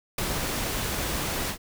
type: noise with ADSR envelope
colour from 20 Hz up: pink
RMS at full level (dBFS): -24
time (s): 0.18-1.58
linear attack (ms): 6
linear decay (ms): 7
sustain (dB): -5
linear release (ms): 89
effects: none